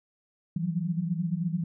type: tone cluster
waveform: sine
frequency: 164 / 178.2 / 187.2 Hz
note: E3 / F3 / F#3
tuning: -9 / +35 / +20 cents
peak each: -29 / -32 / -33 dBFS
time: 0.56-1.64 s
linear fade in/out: 5 ms
effects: none